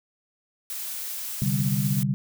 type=noise; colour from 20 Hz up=blue; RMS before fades=-33 dBFS; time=0.7-2.03 s; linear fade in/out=0 ms
type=chord; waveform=sine; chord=C suspended second; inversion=none; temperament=equal; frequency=130.81 / 146.83 / 196 Hz; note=C3 / D3 / G3; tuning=0 / 0 / 0 cents; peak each=-26 dBFS; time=1.42-2.14 s; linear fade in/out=0 ms
effects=none

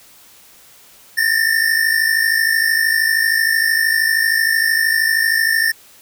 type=tone pair together; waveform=square; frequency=1773 / 1826 Hz; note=A6 / A#6; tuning=+13 / -36 cents; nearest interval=minor second; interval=51 cents; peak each=-17 dBFS; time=1.17-5.72 s; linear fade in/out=10 ms; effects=white hiss -46 dBFS RMS until 6.01 s

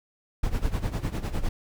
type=noise with tremolo; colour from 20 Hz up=brown; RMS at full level=-24 dBFS; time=0.43-1.49 s; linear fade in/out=5 ms; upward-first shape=sine; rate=9.9 Hz; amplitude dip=80%; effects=none

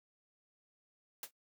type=noise with exponential decay; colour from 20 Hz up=white; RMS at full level=-38 dBFS; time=1.23-1.31 s; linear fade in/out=2 ms; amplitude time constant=17 ms; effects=noise-tail reverb RT60 0.1 s tail -21 dB re dry + high-pass 200 Hz 12 dB/octave

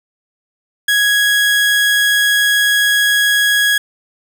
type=tone; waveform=30% pulse; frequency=1661.2 Hz; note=G#6; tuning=in tune; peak=-8 dBFS; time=0.88-3.78 s; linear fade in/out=5 ms; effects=none

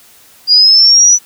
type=linear sweep; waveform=sine; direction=up; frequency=4801 to 5970 Hz; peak=-3 dBFS; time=0.47-1.19 s; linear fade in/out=50 ms; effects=white hiss -43 dBFS RMS until 1.25 s

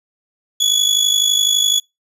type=tone with amplitude modulation; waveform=30% pulse; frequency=3396 Hz; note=G#7; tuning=38 cents sharp; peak=-7 dBFS; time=0.6-1.8 s; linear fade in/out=10 ms; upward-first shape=sine; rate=51.9 Hz; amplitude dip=70%; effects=noise-tail reverb RT60 0.2 s tail -26 dB re dry + resampled to 32000 Hz

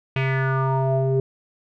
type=tone with low-pass filter sweep; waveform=square; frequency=133.2 Hz; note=C3; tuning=31 cents sharp; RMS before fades=-21 dBFS; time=0.16-1.2 s; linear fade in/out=2 ms; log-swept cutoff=2600 to 430 Hz; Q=4.8; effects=none

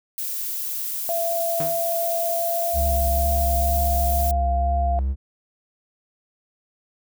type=noise; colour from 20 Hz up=violet; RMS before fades=-28 dBFS; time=0.18-4.31 s; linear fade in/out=0 ms
type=tone with pitch glide; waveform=sine; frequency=674 to 695 Hz; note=E5 to F5; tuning=+38 to -9 cents; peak=-22 dBFS; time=1.09-4.99 s; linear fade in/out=0 ms; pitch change=+53 cents; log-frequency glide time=2.16-4.01 s
type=tone with exponential decay; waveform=sawtooth; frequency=155.56 Hz; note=D#3; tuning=in tune; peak=-22 dBFS; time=1.6-1.88 s; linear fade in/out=0 ms; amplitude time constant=59 ms
type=tone with vibrato; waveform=triangle; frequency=67.4 Hz; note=C#2; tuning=48 cents flat; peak=-18 dBFS; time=2.73-5.16 s; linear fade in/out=50 ms; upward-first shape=sine; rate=2.1 Hz; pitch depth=36 cents each way
effects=none

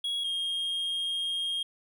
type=tone pair in turn; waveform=triangle; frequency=3322 / 3237 Hz; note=G#7 / G#7; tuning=0 / -45 cents; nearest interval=unison; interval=45 cents; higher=first; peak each=-27 dBFS; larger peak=neither; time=0.04-0.24 / 0.24-1.63 s; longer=second; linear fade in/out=5 ms; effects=none

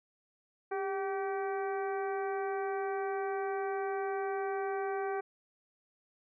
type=harmonic tone with a mistuned harmonic; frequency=384.8 Hz; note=G4; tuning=32 cents flat; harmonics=1 / 2 / 3 / 4 / 5 / 6; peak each=-34 / -37 / -44 / -44 / -50 / -52 dBFS; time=0.71-5.21 s; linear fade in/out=10 ms; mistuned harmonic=1; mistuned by=+54 cents; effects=none

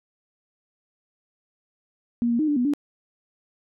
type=tone with pitch steps; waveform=sine; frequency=237 / 235.3 / 308.2 / 293.1 / 245.1 / 289.1 Hz; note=A#3 / A#3 / D#4 / D4 / B3 / D4; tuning=+29 / +16 / -16 / -3 / -13 / -27 cents; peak=-19 dBFS; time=2.22-2.736 s; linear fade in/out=0 ms; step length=86 ms; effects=none

